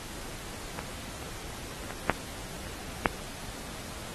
clicks, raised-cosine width 0.5 ms, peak -19 / -27 / -26 / -20 / -6 / -26 / -6 dBFS, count 7, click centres 0.791 / 1.227 / 1.838 / 1.907 / 2.097 / 2.669 / 3.058 s, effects pink hiss -42 dBFS RMS until 4.14 s + AAC 32 kbps

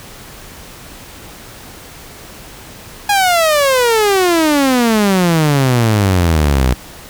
sawtooth exponential sweep, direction down, 830.6 to 60.2 Hz, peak -6 dBFS, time 3.09-6.74 s, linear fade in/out 5 ms, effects pink hiss -35 dBFS RMS until 7.09 s

